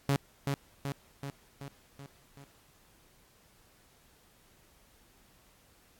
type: tone with echo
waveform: sawtooth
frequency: 139.6 Hz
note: C#3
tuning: 13 cents sharp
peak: -21 dBFS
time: 0.09-0.16 s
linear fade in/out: 0 ms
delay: 380 ms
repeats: 6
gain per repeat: -4 dB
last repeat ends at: 2.44 s
effects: pink hiss -63 dBFS RMS until 5.99 s + AAC 64 kbps